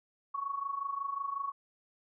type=tone with amplitude modulation; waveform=sine; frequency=1113 Hz; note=C#6; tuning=7 cents sharp; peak=-30 dBFS; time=0.34-1.52 s; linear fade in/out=10 ms; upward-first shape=sine; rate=25.5 Hz; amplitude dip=75%; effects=none